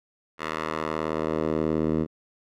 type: tone with band-pass filter sweep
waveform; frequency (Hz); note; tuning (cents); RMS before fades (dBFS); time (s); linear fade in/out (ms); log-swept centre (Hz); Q
10% pulse; 78.6; D#2; +18; -27; 0.38-2.07; 50; 1600 to 260; 0.95
effects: none